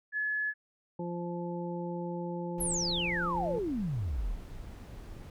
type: tone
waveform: sine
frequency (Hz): 1708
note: G#6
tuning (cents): +48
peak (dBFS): -29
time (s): 0.12-0.54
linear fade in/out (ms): 50
type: harmonic tone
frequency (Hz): 173.6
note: F3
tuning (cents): -10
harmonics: 1 / 2 / 3 / 5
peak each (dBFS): -36 / -39 / -41 / -43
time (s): 0.99-3.59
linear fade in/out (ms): 5
type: noise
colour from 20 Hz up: brown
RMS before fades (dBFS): -44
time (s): 2.58-5.3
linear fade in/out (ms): 2
type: exponential sweep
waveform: sine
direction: down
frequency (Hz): 11650 to 32.7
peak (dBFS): -30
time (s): 2.6-4.36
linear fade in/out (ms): 10
effects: none